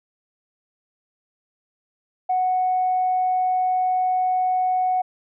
sine tone, 739 Hz, F#5, 2 cents flat, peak -17 dBFS, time 2.29-5.02 s, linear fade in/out 10 ms, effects tanh soft clip ceiling -13 dBFS

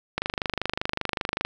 click train, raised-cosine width 0.3 ms, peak -9 dBFS, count 33, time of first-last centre 0.18-1.45 s, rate 25.2 Hz, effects none

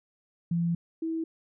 sine tone pair in turn, 169.9 / 325.1 Hz, F3 / E4, -47 / -24 cents, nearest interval major seventh, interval 1123 cents, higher second, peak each -24 / -28 dBFS, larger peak first, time 0.51-0.75 / 1.02-1.24 s, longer first, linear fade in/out 5 ms, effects none

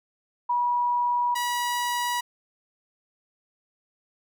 sine / sawtooth tone pair in turn, 969 / 969 Hz, B5 / B5, -33 / -33 cents, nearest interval unison, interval 0 cents, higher neither, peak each -21 dBFS, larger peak neither, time 0.49-1.35 / 1.35-2.21 s, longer neither, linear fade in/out 10 ms, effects none

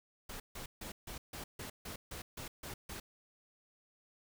pink noise bursts, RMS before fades -45 dBFS, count 11, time 0.29-3 s, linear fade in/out 5 ms, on 110 ms, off 150 ms, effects none

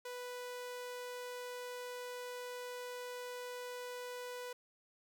sawtooth tone, 493.9 Hz, B4, in tune, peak -39 dBFS, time 0.05-4.53 s, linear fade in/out 5 ms, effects 12-bit

